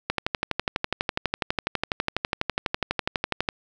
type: click train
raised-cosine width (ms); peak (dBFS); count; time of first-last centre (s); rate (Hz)
0.3; -7; 42; 0.1-3.488; 12.1
effects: none